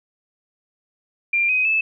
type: tone with pitch steps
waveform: sine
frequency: 2384 / 2514 / 2616 Hz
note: D7 / D#7 / E7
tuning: +25 / +17 / -14 cents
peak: -16 dBFS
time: 1.33-1.81 s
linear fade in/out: 5 ms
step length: 160 ms
effects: none